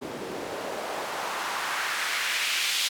white noise with band-pass filter sweep, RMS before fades -30 dBFS, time 0.01-2.89 s, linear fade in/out 20 ms, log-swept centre 300 to 3400 Hz, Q 1.4, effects none

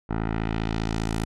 10% pulse tone with low-pass filter sweep, 55 Hz, A1, in tune, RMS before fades -27 dBFS, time 0.09-1.25 s, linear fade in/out 10 ms, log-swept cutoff 1300 to 11000 Hz, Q 1.1, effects none

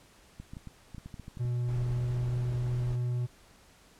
clicks, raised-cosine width 5 ms, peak -30 dBFS, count 12, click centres 0.4 / 0.535 / 0.569 / 0.673 / 0.947 / 0.982 / 1.06 / 1.142 / 1.197 / 1.281 / 1.372 / 1.452 s
triangle tone with pitch glide, 121.7 to 122.55 Hz, B2 to B2, -25 to -13 cents, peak -26 dBFS, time 1.39-3.27 s, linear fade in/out 20 ms, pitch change +12 cents, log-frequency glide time 1.6-2.15 s
brown noise, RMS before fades -41 dBFS, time 1.68-2.96 s, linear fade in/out 10 ms
effects pink hiss -59 dBFS RMS until 3.99 s + low-pass 11000 Hz 12 dB/octave

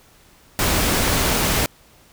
pink noise, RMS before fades -19 dBFS, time 0.59-1.66 s, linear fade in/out 0 ms, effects pink hiss -52 dBFS RMS until 2.12 s

